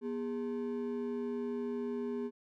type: ring-modulated tone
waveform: triangle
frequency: 325.6 Hz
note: E4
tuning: 21 cents flat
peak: -29 dBFS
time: 0.01-2.31 s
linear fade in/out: 50 ms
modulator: 83.8 Hz
effects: none